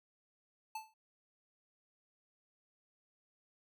square tone with exponential decay, 877 Hz, A5, 6 cents flat, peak -38 dBFS, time 0.75-0.94 s, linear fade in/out 5 ms, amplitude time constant 41 ms, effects none

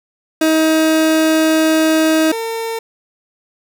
30% pulse tone pair in turn, 316.9 / 454 Hz, D#4 / A#4, +32 / -46 cents, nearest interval tritone, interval 622 cents, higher second, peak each -8 / -17 dBFS, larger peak first, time 0.41-2.32 / 2.32-2.79 s, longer first, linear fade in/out 5 ms, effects none

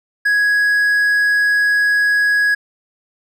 triangle tone, 1665 Hz, G#6, 4 cents sharp, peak -10 dBFS, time 0.25-2.55 s, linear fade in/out 10 ms, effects none

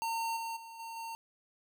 square tone with level steps, 912 Hz, A#5, 38 cents flat, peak -33 / -37 / -47 / -42 / -40 dBFS, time 0.02-1.15 s, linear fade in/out 0 ms, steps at 0.36 / 0.56 / 0.79 / 0.96 s, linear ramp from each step 10 ms, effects none

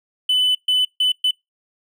triangle tone bursts at uneven times, 3005 Hz, F#7, 26 cents sharp, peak -12 dBFS, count 4, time 0.29-0.55 / 0.68-0.85 / 1-1.12 / 1.24-1.31 s, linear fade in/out 5 ms, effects noise-tail reverb RT60 0.2 s tail -26 dB re dry + tanh soft clip ceiling -8 dBFS

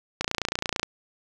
click train, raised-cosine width 0.2 ms, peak -8 dBFS, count 19, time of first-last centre 0.21-0.831 s, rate 29 Hz, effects none

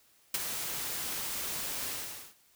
white noise with ADSR envelope, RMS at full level -28 dBFS, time 0.34-2.35 s, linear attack 4 ms, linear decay 26 ms, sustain -8 dB, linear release 470 ms, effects white hiss -65 dBFS RMS until 2.55 s

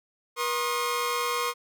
sawtooth tone cluster, 481 / 1073 / 1237 Hz, B4 / C6 / D#6, -46 / +43 / -10 cents, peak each -27 / -25 / -29 dBFS, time 0.36-1.54 s, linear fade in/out 50 ms, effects none

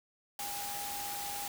sine tone in noise, 812 Hz, G#5, 39 cents flat, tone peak -41 dBFS, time 0.39-1.48 s, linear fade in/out 2 ms, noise white, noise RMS -40 dBFS, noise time 0.39-1.48 s, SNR -4 dB, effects none

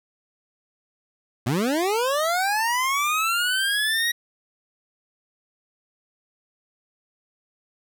25% pulse linear sweep, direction up, 108.3 to 1908 Hz, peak -17 dBFS, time 1.46-4.12 s, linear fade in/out 10 ms, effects none

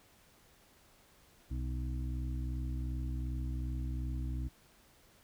harmonic tone, 62.7 Hz, B1, 27 cents sharp, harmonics 1 / 2 / 4 / 5, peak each -35 / -41 / -47 / -49 dBFS, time 1.5-4.49 s, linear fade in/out 20 ms, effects pink hiss -64 dBFS RMS until 5.23 s

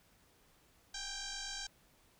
sine tone with frequency modulation, 813 Hz, G#5, 37 cents flat, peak -40 dBFS, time 0.94-1.67 s, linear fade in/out 5 ms, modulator 789 Hz, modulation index 8, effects pink hiss -68 dBFS RMS until 2.19 s

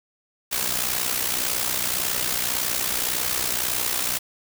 white noise with amplitude modulation, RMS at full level -22 dBFS, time 0.51-4.19 s, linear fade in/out 20 ms, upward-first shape sine, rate 61.8 Hz, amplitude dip 65%, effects none

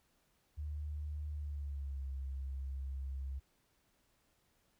sine tone with pitch glide, 74.6 to 67.23 Hz, D2 to C2, +28 to +48 cents, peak -38 dBFS, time 0.57-3.4 s, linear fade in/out 20 ms, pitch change -180 cents, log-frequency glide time 1.33-2.06 s, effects pink hiss -75 dBFS RMS until 4.79 s

